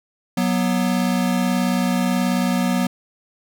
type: tone pair together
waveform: square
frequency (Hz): 185 / 243.5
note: F#3 / B3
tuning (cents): 0 / -24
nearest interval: perfect fourth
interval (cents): 476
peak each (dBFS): -21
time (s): 0.37-2.87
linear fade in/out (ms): 5
effects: none